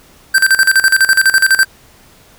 square tone with tremolo, 1562 Hz, G6, 7 cents flat, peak -6 dBFS, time 0.34-1.65 s, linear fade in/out 10 ms, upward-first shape square, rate 12 Hz, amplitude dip 80%, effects pink hiss -45 dBFS RMS until 2.38 s

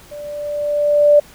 sine tone with level ramp, 587.3 Hz, D5, in tune, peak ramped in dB -29 to -5 dBFS, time 0.11-1.2 s, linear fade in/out 10 ms, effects pink hiss -44 dBFS RMS until 1.34 s

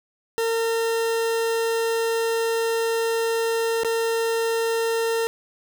40% pulse tone with dropouts, 456.1 Hz, A#4, 38 cents flat, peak -20 dBFS, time 0.38-5.27 s, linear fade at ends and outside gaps 0 ms, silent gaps 3.834-3.847 s, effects none

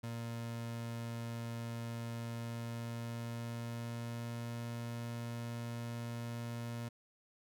30% pulse tone with pitch glide, 116.54 to 117.69 Hz, A#2 to A#2, 0 to +17 cents, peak -37 dBFS, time 0.03-6.89 s, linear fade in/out 10 ms, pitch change +17 cents, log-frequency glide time 2.25-4.58 s, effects none

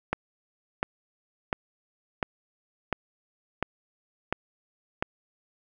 click train, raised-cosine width 0.5 ms, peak -10 dBFS, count 8, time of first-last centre 0.13-5.025 s, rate 1.43 Hz, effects none

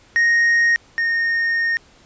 triangle tone pair in turn, 1864.7 / 1843.3 Hz, A#6 / A#6, 0 / -20 cents, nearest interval unison, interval 20 cents, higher first, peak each -11 / -15 dBFS, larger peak first, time 0.16-0.76 / 0.98-1.77 s, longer second, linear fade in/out 0 ms, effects pink hiss -51 dBFS RMS until 2.05 s + resampled to 16000 Hz

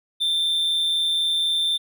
triangle tone with amplitude modulation, 3568 Hz, A7, 23 cents sharp, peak -16 dBFS, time 0.2-1.78 s, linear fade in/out 20 ms, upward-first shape sine, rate 164 Hz, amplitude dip 40%, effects none

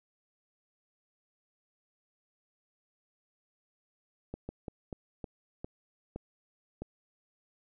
slowing click train, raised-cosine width 2 ms, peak -25 dBFS, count 8, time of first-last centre 4.34-6.82 s, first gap 150 ms, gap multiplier 1.28, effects none

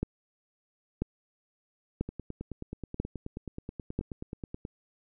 two click trains, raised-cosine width 3 ms, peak -16 / -24 dBFS, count 5 / 25, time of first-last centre 0.03-3.99 / 2.09-4.651 s, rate 1.01 / 9.37 Hz, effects none

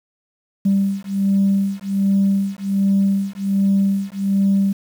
sine beating tone pair, 196 / 197.3 Hz, G3 / G3, 0 / +11 cents, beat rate 1.3 Hz, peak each -17 dBFS, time 0.65-4.73 s, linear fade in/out 10 ms, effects tanh soft clip ceiling -9 dBFS + 7-bit

